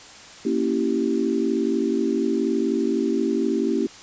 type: chord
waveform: sine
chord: A# diminished seventh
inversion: none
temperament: equal with one note detuned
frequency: 233.1 / 277.2 / 329.6 / 388.6 Hz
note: A#3 / C#4 / E4 / G4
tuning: 0 / 0 / 0 / -15 cents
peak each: -25 dBFS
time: 0.45-3.87 s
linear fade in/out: 5 ms
effects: white hiss -43 dBFS RMS until 4.02 s + resampled to 16000 Hz